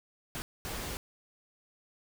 pink noise bursts at uneven times, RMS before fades -38 dBFS, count 2, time 0.35-0.42 / 0.65-0.97 s, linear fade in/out 0 ms, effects none

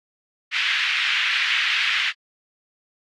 white band-pass noise, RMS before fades -22 dBFS, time 0.51-2.13 s, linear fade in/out 50 ms, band 1700 to 3000 Hz, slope 24 dB/octave, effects AAC 48 kbps

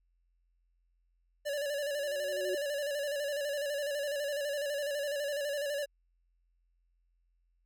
square tone with vibrato, 575 Hz, D5, 37 cents flat, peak -33 dBFS, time 1.45-5.86 s, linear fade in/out 20 ms, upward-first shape square, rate 12 Hz, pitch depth 47 cents each way
sine tone with exponential growth, 368.2 Hz, F#4, 8 cents flat, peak -31 dBFS, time 1.86-2.55 s, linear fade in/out 5 ms, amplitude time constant 150 ms
effects added 43 Hz sine -70 dBFS peak until 7.65 s

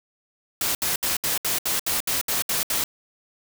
white noise bursts, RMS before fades -24 dBFS, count 11, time 0.61-2.84 s, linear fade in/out 2 ms, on 140 ms, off 69 ms, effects none

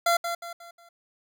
25% pulse tone with echo, 685 Hz, F5, 34 cents flat, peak -16 dBFS, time 0.06-0.17 s, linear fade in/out 5 ms, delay 180 ms, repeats 4, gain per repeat -8 dB, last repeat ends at 0.89 s, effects none

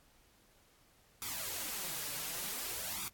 white noise with flanger, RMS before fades -40 dBFS, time 1.22-3.08 s, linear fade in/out 0 ms, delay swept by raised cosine 0.84 to 6.84 ms, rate 0.55 Hz, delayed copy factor +0.75, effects pink hiss -67 dBFS RMS until 3.13 s + AAC 64 kbps

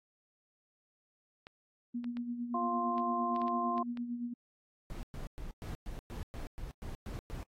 clicks, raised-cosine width 0.3 ms, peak -32 dBFS, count 9, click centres 1.469 / 2.043 / 2.17 / 2.981 / 3.362 / 3.417 / 3.481 / 3.78 / 3.973 s
sine tone with tremolo, 240 Hz, B3, 49 cents flat, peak -33 dBFS, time 1.94-4.34 s, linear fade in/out 10 ms, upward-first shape sine, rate 8.8 Hz, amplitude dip 55%
harmonic tone, 350 Hz, F4, 4 cents sharp, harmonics 1 / 2 / 3, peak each -41 / -36 / -33 dBFS, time 2.54-3.83 s, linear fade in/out 5 ms
brown noise bursts, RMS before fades -41 dBFS, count 11, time 4.9-7.43 s, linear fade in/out 0 ms, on 130 ms, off 110 ms
effects AAC 48 kbps

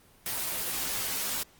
white noise with comb filter, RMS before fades -32 dBFS, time 0.26-1.43 s, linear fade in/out 2 ms, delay 13 ms, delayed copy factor -0.95, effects pink hiss -59 dBFS RMS until 1.59 s + Opus 24 kbps

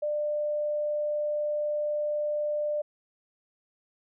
sine tone, 596 Hz, D5, 25 cents sharp, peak -26 dBFS, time 0.02-2.82 s, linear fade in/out 10 ms, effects none

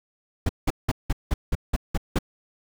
brown noise bursts, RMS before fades -21 dBFS, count 9, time 0.46-2.188 s, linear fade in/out 5 ms, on 32 ms, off 180 ms, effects none

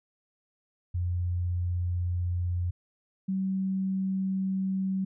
sine tone pair in turn, 88.4 / 190.81 Hz, F2 / G3, +22 / -46 cents, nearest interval octave + minor second, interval 1332 cents, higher second, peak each -26 dBFS, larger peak neither, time 0.94-2.71 / 3.28-5.05 s, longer neither, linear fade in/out 10 ms, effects none

